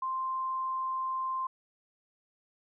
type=tone; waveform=sine; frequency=1046.5 Hz; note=C6; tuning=in tune; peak=-30 dBFS; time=0.02-1.47 s; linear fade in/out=5 ms; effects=none